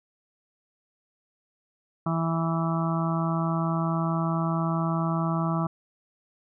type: harmonic tone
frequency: 164.6 Hz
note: E3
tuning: 2 cents flat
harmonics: 1 / 2 / 4 / 5 / 6 / 7 / 8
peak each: -25 / -33 / -34 / -37 / -37 / -33 / -36 dBFS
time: 2.06-5.67 s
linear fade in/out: 5 ms
effects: none